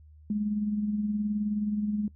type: tone with tremolo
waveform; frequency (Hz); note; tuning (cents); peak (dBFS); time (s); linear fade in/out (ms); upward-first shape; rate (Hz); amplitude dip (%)
sine; 209.3; G#3; +14; -24; 0.3-2.08; 2; sine; 19; 45
effects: noise-tail reverb RT60 0.1 s tail -20 dB re dry + added 76 Hz sine -50 dBFS peak until 2.15 s